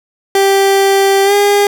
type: tone with pitch glide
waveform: 30% pulse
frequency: 392 to 406.5 Hz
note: G4 to G#4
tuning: 0 to -37 cents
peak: -5 dBFS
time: 0.35-1.67 s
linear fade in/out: 2 ms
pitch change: +63 cents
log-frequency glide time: 1.24-1.33 s
effects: none